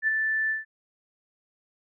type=tone with ADSR envelope; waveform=sine; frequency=1760 Hz; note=A6; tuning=in tune; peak=-19 dBFS; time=0.02-0.65 s; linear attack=55 ms; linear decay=20 ms; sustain=-4 dB; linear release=150 ms; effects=none